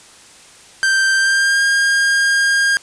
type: tone with pitch glide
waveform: 45% pulse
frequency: 1568 to 1613.9 Hz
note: G6 to G6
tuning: 0 to +50 cents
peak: -12 dBFS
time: 0.83-2.77 s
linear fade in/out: 0 ms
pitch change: +50 cents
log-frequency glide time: 1.15-1.62 s
effects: white hiss -43 dBFS RMS until 2.82 s + resampled to 22050 Hz